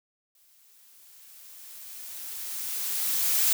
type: noise with exponential growth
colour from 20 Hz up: blue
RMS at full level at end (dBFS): -22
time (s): 0.35-3.53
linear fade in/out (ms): 2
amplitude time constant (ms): 690
effects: none